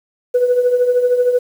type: tone with tremolo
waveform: sine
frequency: 493.7 Hz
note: B4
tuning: 1 cent flat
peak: -7 dBFS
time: 0.34-1.39 s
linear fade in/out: 10 ms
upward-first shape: triangle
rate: 13 Hz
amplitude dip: 70%
effects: tanh soft clip ceiling -6 dBFS + 7-bit